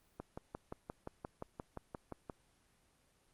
click train, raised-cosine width 1 ms, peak -28 dBFS, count 13, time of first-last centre 0.2-2.298 s, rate 5.72 Hz, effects pink hiss -72 dBFS RMS until 3.33 s + Opus 24 kbps

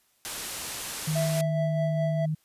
white low-pass noise, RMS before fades -36 dBFS, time 0.25-1.41 s, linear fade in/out 0 ms, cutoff 12000 Hz, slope 24 dB/octave
sine tone, 155.56 Hz, D#3, in tune, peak -25 dBFS, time 1.07-2.35 s, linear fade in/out 10 ms
triangle tone with tremolo, 659.3 Hz, E5, in tune, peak -24 dBFS, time 1.15-2.26 s, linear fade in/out 10 ms, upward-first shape sine, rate 4.8 Hz, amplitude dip 45%
effects white hiss -67 dBFS RMS until 2.44 s + resampled to 32000 Hz

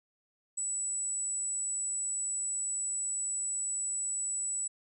sine tone, 7902 Hz, B8, in tune, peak -31 dBFS, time 0.57-4.68 s, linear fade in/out 10 ms, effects none

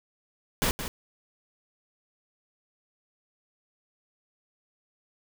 pink noise with echo, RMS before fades -25 dBFS, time 0.62-0.71 s, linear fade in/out 0 ms, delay 170 ms, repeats 1, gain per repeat -9 dB, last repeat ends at 0.88 s, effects none

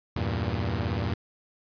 sawtooth chord, E diminished, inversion none, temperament equal, 82.41 / 98 / 116.54 Hz, E2 / G2 / Bb2, 0 / 0 / 0 cents, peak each -27 / -27 / -27 dBFS, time 0.16-1.14 s, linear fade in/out 5 ms, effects resampled to 11025 Hz

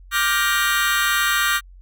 sawtooth chord, G minor seventh, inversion second, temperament just, 1176 / 1411.2 / 1568 / 1881.6 Hz, D6 / F6 / G6 / Bb6, +2 / +18 / 0 / +16 cents, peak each -19 dBFS, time 0.11-1.61 s, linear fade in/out 50 ms, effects added 45 Hz sine -41 dBFS peak until 1.81 s

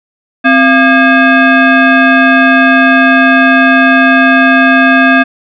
sine tone with frequency modulation, 684 Hz, F5, 36 cents flat, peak -3 dBFS, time 0.44-5.24 s, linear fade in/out 20 ms, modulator 946 Hz, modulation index 1.7, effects none

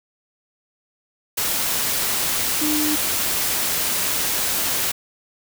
sine tone in noise, 302.7 Hz, D#4, 48 cents flat, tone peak -21 dBFS, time 2.61-2.96 s, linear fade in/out 10 ms, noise white, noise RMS -22 dBFS, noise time 1.37-4.92 s, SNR -2 dB, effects none

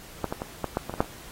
clicks, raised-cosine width 1 ms, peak -12 / -15 / -17 / -13 / -11 / -18 / -19 / -6 / -28 dBFS, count 9, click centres 0.243 / 0.325 / 0.419 / 0.643 / 0.771 / 0.896 / 0.939 / 1.005 / 1.045 s, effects pink hiss -46 dBFS RMS until 1.31 s + AAC 48 kbps

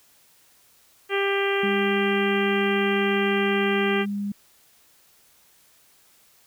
harmonic tone, 396.2 Hz, G4, 18 cents sharp, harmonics 1 / 2 / 3 / 4 / 5 / 6 / 7 / 8, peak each -23 / -32 / -32 / -31 / -30 / -32 / -33 / -35 dBFS, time 1.09-4.06 s, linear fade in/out 50 ms
sine tone, 202.5 Hz, G#3, 43 cents flat, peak -25 dBFS, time 1.63-4.32 s, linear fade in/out 5 ms
effects white hiss -58 dBFS RMS until 6.46 s

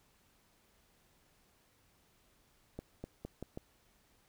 accelerating click train, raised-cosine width 2 ms, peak -28 dBFS, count 5, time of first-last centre 2.79-3.575 s, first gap 250 ms, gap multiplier 0.84, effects pink hiss -70 dBFS RMS until 4.28 s

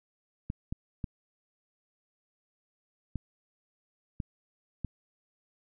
clicks, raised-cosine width 5 ms, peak -21 dBFS, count 6, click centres 0.501 / 0.725 / 1.042 / 3.157 / 4.202 / 4.847 s, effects none

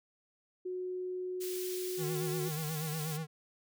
sine tone, 366.1 Hz, F#4, 18 cents flat, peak -35 dBFS, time 0.65-2.49 s, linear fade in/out 10 ms
white high-pass noise, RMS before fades -43 dBFS, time 1.4-3.18 s, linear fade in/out 20 ms, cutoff 2600 Hz, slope 12 dB/octave
square tone with vibrato, 155.56 Hz, D#3, in tune, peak -36 dBFS, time 1.97-3.27 s, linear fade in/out 50 ms, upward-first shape sine, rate 8.3 Hz, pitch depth 73 cents each way
effects none

